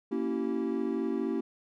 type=chord; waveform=triangle; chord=A# diminished seventh; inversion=none; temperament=equal with one note detuned; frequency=233.1 / 277.2 / 329.6 / 384.8 Hz; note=A#3 / C#4 / E4 / G4; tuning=0 / 0 / 0 / -32 cents; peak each=-32 dBFS; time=0.11-1.41 s; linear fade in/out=10 ms; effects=none